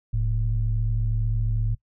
sine tone pair together, 41.17 / 109.9 Hz, E1 / A2, -1 / -2 cents, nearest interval octave + perfect fourth, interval 1699 cents, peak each -23 dBFS, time 0.13-1.75 s, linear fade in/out 10 ms, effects noise-tail reverb RT60 0.1 s tail -22 dB re dry + tanh soft clip ceiling -13 dBFS

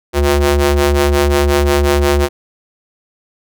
sawtooth ring-modulated tone, 142.8 Hz, D3, 48 cents flat, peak -3 dBFS, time 0.13-2.29 s, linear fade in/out 50 ms, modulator 217 Hz, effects none

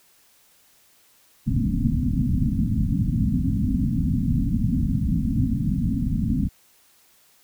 white low-pass noise, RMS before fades -22 dBFS, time 1.46-6.49 s, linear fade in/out 20 ms, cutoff 270 Hz, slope 96 dB/octave, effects white hiss -58 dBFS RMS until 7.43 s

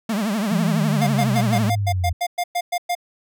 45% pulse tone with vibrato, 210.7 Hz, G#3, 25 cents sharp, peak -20 dBFS, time 0.09-1.7 s, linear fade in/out 5 ms, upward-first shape triangle, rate 12 Hz, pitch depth 190 cents each way
sine linear sweep, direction down, 174.3 to 83.4 Hz, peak -19 dBFS, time 0.51-2.13 s, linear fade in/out 10 ms
square tone bursts, 705 Hz, F5, 16 cents sharp, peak -20 dBFS, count 12, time 1.01-2.952 s, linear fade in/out 10 ms, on 61 ms, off 110 ms
effects none

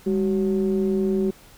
triangle ring-modulated tone, 88.1 Hz, F2, 16 cents sharp, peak -14 dBFS, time 0.06-1.31 s, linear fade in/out 10 ms, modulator 290 Hz, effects pink hiss -50 dBFS RMS until 1.57 s

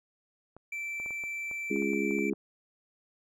clicks, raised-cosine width 1 ms, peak -34 dBFS, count 12, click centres 0.566 / 1 / 1.061 / 1.107 / 1.238 / 1.513 / 1.762 / 1.823 / 1.934 / 2.11 / 2.187 / 2.334 s
triangle tone, 2334 Hz, D7, 11 cents flat, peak -32 dBFS, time 0.72-2.3 s, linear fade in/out 5 ms
harmonic tone, 68.6 Hz, C#2, 17 cents flat, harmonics 3 / 4 / 5 / 6, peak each -33 / -33 / -33 / -33 dBFS, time 1.7-2.34 s, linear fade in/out 10 ms
effects none

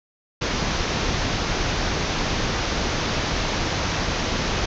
pink low-pass noise, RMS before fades -24 dBFS, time 0.41-4.66 s, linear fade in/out 10 ms, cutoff 6500 Hz, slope 96 dB/octave, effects none

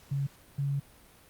sine tone pair in turn, 139.1 / 140.15 Hz, C#3 / C#3, +6 / +19 cents, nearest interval unison, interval 13 cents, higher second, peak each -27 dBFS, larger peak neither, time 0.11-0.27 / 0.58-0.8 s, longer second, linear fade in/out 10 ms, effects pink hiss -57 dBFS RMS until 1.29 s + Opus 48 kbps

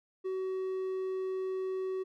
triangle tone, 376.9 Hz, F#4, 32 cents sharp, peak -30 dBFS, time 0.24-2.04 s, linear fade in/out 20 ms, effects none

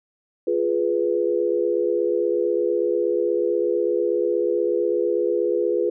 sine chord, F diminished, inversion none, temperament equal with one note detuned, 349.2 / 417.7 / 493.9 Hz, F4 / Ab4 / Cb5, 0 / +10 / 0 cents, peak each -23 dBFS, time 0.47-5.9 s, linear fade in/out 5 ms, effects none

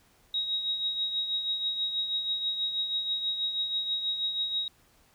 sine tone with tremolo, 3796 Hz, A#7, 31 cents sharp, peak -25 dBFS, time 0.34-4.68 s, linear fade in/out 2 ms, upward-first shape triangle, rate 6.2 Hz, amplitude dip 60%, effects pink hiss -63 dBFS RMS until 5.14 s

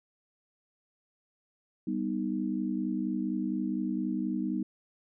sine chord, G augmented, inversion none, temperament equal, 196 / 246.9 / 311.1 Hz, G3 / B3 / D#4, 0 / 0 / 0 cents, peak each -33 dBFS, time 1.87-4.63 s, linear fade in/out 5 ms, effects none

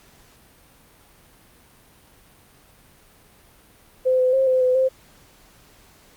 sine tone with pitch steps, 514 / 509 / 531 / 515 / 507 / 523 Hz, C5 / C5 / C5 / C5 / B4 / C5, -31 / -48 / +25 / -28 / +45 / -1 cents, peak -15 dBFS, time 4.05-4.89 s, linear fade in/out 20 ms, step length 140 ms, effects pink hiss -53 dBFS RMS until 6.16 s + Opus 48 kbps

